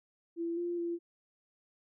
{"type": "tone with pitch steps", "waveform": "sine", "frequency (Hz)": [336.8, 347.3, 341.6], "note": ["E4", "F4", "F4"], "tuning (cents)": [37, -10, -38], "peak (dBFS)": -32, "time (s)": [0.36, 0.99], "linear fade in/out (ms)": 50, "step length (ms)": 210, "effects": []}